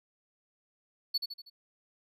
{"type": "tone with echo", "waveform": "triangle", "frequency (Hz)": 4435, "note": "C#8", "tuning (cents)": 0, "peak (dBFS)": -25, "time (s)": [1.14, 1.18], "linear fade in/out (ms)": 10, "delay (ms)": 80, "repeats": 4, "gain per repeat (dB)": -6, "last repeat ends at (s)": 1.5, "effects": []}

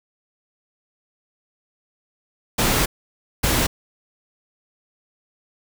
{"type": "noise bursts at uneven times", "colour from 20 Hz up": "pink", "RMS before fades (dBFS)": -19, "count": 2, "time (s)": [[2.58, 2.86], [3.43, 3.67]], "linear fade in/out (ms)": 10, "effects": []}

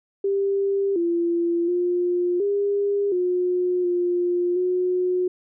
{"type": "tone with pitch steps", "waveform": "sine", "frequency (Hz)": [395.3, 341.4, 354.1, 403.6, 360.1, 353, 363.4], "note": ["G4", "F4", "F4", "G#4", "F#4", "F4", "F#4"], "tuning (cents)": [15, -39, 24, -49, -47, 19, -31], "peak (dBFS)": -19, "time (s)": [0.24, 5.28], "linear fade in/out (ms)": 5, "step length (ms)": 720, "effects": []}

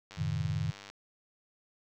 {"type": "click train", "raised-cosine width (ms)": 0.2, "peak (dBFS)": -29, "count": 80, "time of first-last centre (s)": [0.11, 0.9], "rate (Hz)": 100}
{"type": "chord", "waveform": "sine", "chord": "F# diminished seventh", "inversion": "none", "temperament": "equal", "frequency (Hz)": [92.5, 110, 130.81, 155.56], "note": ["F#2", "A2", "C3", "Eb3"], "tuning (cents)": [0, 0, 0, 0], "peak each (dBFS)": [-36, -36, -37, -33], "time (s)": [0.17, 0.72], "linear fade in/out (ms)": 20}
{"effects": []}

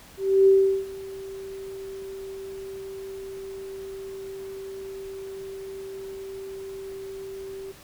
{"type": "tone with ADSR envelope", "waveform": "sine", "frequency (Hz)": 387.6, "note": "G4", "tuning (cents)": -20, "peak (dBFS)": -12, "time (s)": [0.17, 7.72], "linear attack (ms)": 300, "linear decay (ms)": 380, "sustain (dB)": -22, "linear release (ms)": 8, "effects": ["pink hiss -49 dBFS RMS until 7.83 s"]}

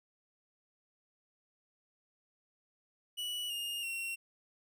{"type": "tone with pitch steps", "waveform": "45% pulse", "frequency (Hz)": [2943, 2836, 2733], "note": ["F#7", "F7", "F7"], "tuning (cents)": [-10, 26, -38], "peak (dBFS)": -36, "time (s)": [3.17, 4.16], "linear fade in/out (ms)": 20, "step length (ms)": 330, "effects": []}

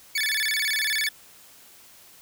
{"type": "tone with vibrato", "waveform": "25% pulse", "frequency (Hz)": 1975.5, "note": "B6", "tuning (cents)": 0, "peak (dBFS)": -19, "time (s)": [0.15, 1.09], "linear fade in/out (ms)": 5, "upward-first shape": "square", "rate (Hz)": 18, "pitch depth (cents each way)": 220, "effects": ["white hiss -51 dBFS RMS until 2.21 s"]}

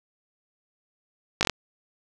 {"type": "slowing click train", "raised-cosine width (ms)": 0.2, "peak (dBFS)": -4, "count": 5, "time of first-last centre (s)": [1.41, 1.497], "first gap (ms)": 19, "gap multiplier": 1.09, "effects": []}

